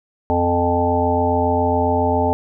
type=harmonic tone with a mistuned harmonic; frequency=87.31 Hz; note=F2; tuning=in tune; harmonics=1 / 3 / 5 / 7 / 9 / 10; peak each=-22 / -22 / -22 / -22 / -22 / -22 dBFS; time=0.3-2.33 s; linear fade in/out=0 ms; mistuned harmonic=3; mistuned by=-18 cents; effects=none